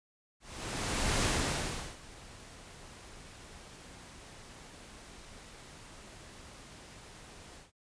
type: noise with ADSR envelope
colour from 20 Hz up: pink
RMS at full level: -29 dBFS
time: 0.4-7.72 s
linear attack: 830 ms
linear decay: 730 ms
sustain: -22 dB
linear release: 150 ms
effects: noise-tail reverb RT60 0.1 s tail -26 dB re dry + resampled to 22050 Hz